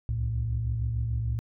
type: tone cluster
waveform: sine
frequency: 65.5 / 72.1 / 113.3 Hz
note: C2 / D2 / A#2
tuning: +2 / -31 / -49 cents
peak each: -30 / -34 / -27 dBFS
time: 0.09-1.39 s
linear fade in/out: 0 ms
effects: tanh soft clip ceiling -19 dBFS